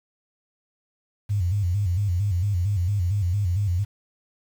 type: tone with vibrato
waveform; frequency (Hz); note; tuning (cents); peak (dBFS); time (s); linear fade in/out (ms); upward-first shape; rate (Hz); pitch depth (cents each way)
sine; 95; F#2; +46; -20; 1.29-3.85; 20; square; 4.4; 130
effects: 8-bit